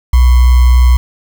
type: tone with sample-and-hold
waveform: sine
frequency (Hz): 61.74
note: B1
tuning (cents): 0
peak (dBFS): -3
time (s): 0.13-0.97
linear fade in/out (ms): 5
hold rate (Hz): 1050
effects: none